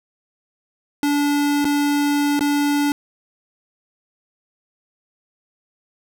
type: tone with dropouts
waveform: square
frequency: 289 Hz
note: D4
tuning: 28 cents flat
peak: -17 dBFS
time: 1.03-2.92 s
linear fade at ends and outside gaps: 1 ms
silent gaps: 1.645-1.652 / 2.393-2.408 s
effects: none